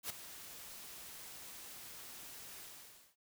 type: noise with ADSR envelope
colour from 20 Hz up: white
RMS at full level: -39 dBFS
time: 0.03-3.16 s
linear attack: 67 ms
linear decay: 10 ms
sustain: -12 dB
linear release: 550 ms
effects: none